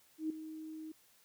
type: tone with ADSR envelope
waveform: sine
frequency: 314.5 Hz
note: D#4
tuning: 19 cents sharp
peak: -31 dBFS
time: 0.18-0.92 s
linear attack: 120 ms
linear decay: 4 ms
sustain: -12 dB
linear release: 6 ms
effects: white hiss -67 dBFS RMS until 1.24 s